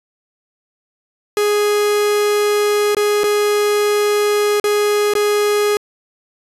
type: tone with dropouts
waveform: 45% pulse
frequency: 415.3 Hz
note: G#4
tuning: in tune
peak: -13 dBFS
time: 1.37-5.77 s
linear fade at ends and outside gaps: 1 ms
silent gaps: 2.948-2.968 / 3.235-3.24 / 4.599-4.641 / 5.137-5.152 s
effects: resampled to 32000 Hz